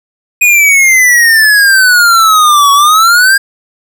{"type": "exponential two-way sweep", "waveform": "square", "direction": "down then up", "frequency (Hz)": [2489, 1116, 1624], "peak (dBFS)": -4, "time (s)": [0.41, 3.38], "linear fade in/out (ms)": 10, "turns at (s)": 2.72, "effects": []}